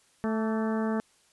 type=harmonic tone with a mistuned harmonic; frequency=220 Hz; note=A3; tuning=in tune; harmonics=1 / 2 / 3 / 4 / 5 / 6 / 7 / 8; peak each=-27 / -33 / -37 / -39 / -41 / -43 / -44 / -45 dBFS; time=0.24-1 s; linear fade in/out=0 ms; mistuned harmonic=5; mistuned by=+65 cents; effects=white hiss -64 dBFS RMS until 1.32 s + resampled to 24000 Hz